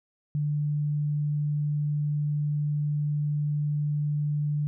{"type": "tone", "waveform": "sine", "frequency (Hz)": 147.9, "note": "D3", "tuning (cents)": 13, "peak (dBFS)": -24, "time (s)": [0.35, 4.67], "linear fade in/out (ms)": 0, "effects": []}